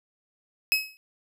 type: tone with exponential decay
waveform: 30% pulse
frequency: 2563 Hz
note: E7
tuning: 49 cents flat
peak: -14 dBFS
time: 0.72-0.97 s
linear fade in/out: 0 ms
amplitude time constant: 54 ms
effects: none